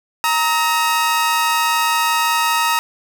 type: tone pair together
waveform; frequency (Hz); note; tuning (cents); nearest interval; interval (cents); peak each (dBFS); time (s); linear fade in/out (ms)
sawtooth; 932.3 / 1278.1; A#5 / D#6; 0 / +46; perfect fourth; 546; -13 / -15; 0.24-2.79; 0
effects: none

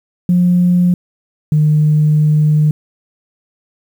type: tone pair in turn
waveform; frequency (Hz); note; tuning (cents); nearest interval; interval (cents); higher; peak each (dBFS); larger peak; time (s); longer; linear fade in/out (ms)
sine; 177.7 / 151.98; F3 / D#3; +30 / -40; minor third; 270; first; -7; neither; 0.29-0.94 / 1.52-2.71; second; 2
effects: tanh soft clip ceiling -3 dBFS + 7-bit

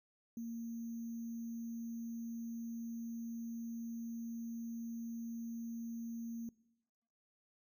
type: tone with sample-and-hold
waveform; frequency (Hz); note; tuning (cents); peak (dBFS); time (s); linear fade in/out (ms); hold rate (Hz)
sine; 231; A#3; -16; -40; 0.37-6.49; 2; 6300
effects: noise-tail reverb RT60 1.0 s tail -23 dB re dry

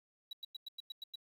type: tone bursts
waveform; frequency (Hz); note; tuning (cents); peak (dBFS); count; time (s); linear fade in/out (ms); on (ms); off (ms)
triangle; 3900; B7; -23; -40; 8; 0.31-1.157; 5; 21; 97
effects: 11-bit

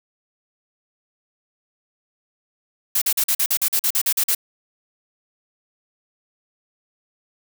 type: noise bursts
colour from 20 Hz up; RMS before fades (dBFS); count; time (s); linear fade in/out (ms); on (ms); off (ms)
blue; -19; 13; 2.95-4.349; 5; 67; 44
effects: none

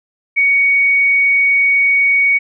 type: tone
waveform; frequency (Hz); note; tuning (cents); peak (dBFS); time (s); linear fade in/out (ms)
sine; 2238; C#7; +16; -9; 0.36-2.39; 20
effects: none

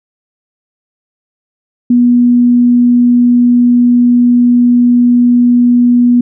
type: tone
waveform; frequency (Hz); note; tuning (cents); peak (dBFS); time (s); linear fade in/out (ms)
sine; 242.9; B3; -29; -4; 1.9-6.21; 5
effects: none

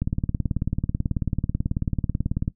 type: click train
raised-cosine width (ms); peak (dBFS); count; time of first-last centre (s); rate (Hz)
5; -11; 46; 0.02-2.479; 18.3
effects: noise-tail reverb RT60 0.1 s tail -18 dB re dry

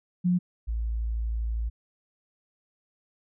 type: tone pair in turn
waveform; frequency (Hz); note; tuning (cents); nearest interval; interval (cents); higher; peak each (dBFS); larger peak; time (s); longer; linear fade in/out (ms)
sine; 178.6 / 56.26; F3 / A1; +39 / +39; octave + minor sixth; 2000; first; -20 / -26; first; 0.24-0.39 / 0.67-1.7; second; 20
effects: none

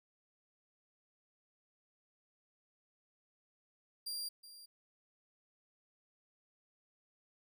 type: tone with echo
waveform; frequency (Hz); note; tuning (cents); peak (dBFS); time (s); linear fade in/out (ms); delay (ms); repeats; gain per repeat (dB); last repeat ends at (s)
sawtooth; 4764; D8; +24; -36; 4.06-4.29; 10; 370; 1; -14; 4.66
effects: none

